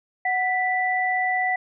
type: tone pair together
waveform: sine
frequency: 740.4 / 1975.5 Hz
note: F#5 / B6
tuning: +1 / 0 cents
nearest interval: octave + perfect fourth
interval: 1699 cents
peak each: -23 dBFS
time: 0.25-1.56 s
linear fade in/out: 5 ms
effects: none